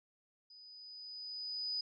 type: tone with level ramp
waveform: sine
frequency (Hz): 4978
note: D#8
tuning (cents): 0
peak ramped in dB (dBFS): -55 to -34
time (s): 0.5-1.81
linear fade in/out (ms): 5
effects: none

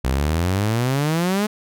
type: exponential sweep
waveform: sawtooth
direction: up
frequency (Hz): 61.74 to 215.7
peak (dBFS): -14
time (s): 0.04-1.47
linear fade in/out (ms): 10
effects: none

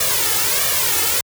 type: noise with flanger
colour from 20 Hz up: white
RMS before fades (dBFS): -18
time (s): 0-1.21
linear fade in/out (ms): 5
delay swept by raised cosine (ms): 1.7 to 2.33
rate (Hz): 1.5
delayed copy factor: +0.9
effects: high-pass 60 Hz 12 dB/octave

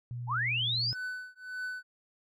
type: tone with pitch glide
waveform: sine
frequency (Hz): 121.1 to 119.29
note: B2 to A#2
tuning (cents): -34 to +40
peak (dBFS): -35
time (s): 0.11-0.93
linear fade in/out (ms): 0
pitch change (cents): -26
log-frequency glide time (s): 0.54-0.66
type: linear sweep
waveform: sine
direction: up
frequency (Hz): 790 to 5274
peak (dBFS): -28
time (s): 0.27-0.95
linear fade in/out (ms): 50
type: tone with tremolo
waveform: triangle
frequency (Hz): 1500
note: F#6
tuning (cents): +23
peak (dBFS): -31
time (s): 0.91-1.83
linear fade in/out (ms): 50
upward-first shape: triangle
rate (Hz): 1.7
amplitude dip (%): 100
effects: none

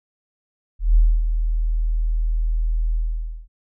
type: tone with ADSR envelope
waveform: sine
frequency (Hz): 40.05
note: E1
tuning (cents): -49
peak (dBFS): -9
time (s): 0.79-3.48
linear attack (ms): 170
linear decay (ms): 260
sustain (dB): -8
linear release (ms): 530
effects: none

